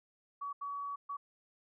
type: tone bursts at uneven times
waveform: sine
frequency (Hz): 1133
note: C#6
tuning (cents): +37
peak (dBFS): -37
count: 3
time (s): 0.41-0.53 / 0.61-0.96 / 1.09-1.17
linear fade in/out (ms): 10
effects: none